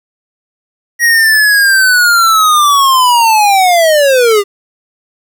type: linear sweep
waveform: square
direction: down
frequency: 1900 to 392.3 Hz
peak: -6 dBFS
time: 0.99-4.44 s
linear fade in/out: 50 ms
effects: 8-bit